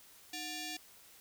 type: ring-modulated tone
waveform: 10% pulse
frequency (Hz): 1040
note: C6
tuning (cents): -11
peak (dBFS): -28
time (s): 0.33-0.77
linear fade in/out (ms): 5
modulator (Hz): 1350
effects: white hiss -59 dBFS RMS until 1.2 s